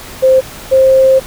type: tone pair in turn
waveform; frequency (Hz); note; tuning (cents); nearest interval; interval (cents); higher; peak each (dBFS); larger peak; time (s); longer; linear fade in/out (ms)
sine; 523.3 / 528.5; C5 / C5; 0 / +17; unison; 17; second; -4; neither; 0.22-0.41 / 0.71-1.2; second; 20
effects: pink hiss -30 dBFS RMS until 1.26 s